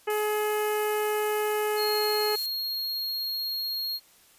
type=harmonic tone; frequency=423.1 Hz; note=G#4; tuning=32 cents sharp; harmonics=1 / 2 / 3 / 4 / 5 / 6 / 7; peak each=-26 / -32 / -36 / -38 / -40 / -42 / -43 dBFS; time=0.07-2.36 s; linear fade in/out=10 ms
type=noise; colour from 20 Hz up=violet; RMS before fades=-35 dBFS; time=0.1-2.46 s; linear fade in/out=0 ms
type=tone; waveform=square; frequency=4271 Hz; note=C8; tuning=35 cents sharp; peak=-29 dBFS; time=1.76-4 s; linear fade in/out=50 ms
effects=white hiss -58 dBFS RMS until 4.38 s + resampled to 32000 Hz